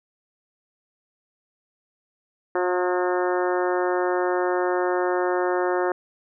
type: harmonic tone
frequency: 180 Hz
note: F#3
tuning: 47 cents flat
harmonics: 2 / 3 / 4 / 5 / 6 / 7 / 8 / 9 / 10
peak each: -23 / -27 / -29 / -31 / -33 / -34 / -35 / -36 / -37 dBFS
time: 2.55-5.92 s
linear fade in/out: 2 ms
effects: none